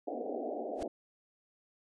white band-pass noise, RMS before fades -38 dBFS, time 0.07-0.88 s, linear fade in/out 5 ms, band 230 to 750 Hz, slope 96 dB/octave
pink noise with exponential growth, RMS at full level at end -42 dBFS, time 0.74-0.83 s, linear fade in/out 2 ms, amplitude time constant 18 ms
effects resampled to 22050 Hz

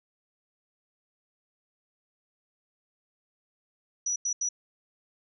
sine tone bursts at uneven times, 5870 Hz, F#8, 15 cents flat, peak -26 dBFS, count 3, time 4.06-4.16 / 4.25-4.33 / 4.41-4.49 s, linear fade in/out 5 ms, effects none

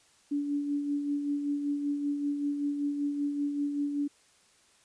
sine tone with tremolo, 287.8 Hz, D4, 35 cents flat, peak -26 dBFS, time 0.31-4.08 s, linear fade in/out 10 ms, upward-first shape sine, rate 5.2 Hz, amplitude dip 45%, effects white hiss -63 dBFS RMS until 4.84 s + resampled to 22050 Hz

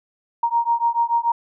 sine beating tone pair, 932.3 / 939.2 Hz, A#5 / A#5, 0 / +13 cents, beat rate 6.9 Hz, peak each -20 dBFS, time 0.43-1.32 s, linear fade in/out 5 ms, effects none

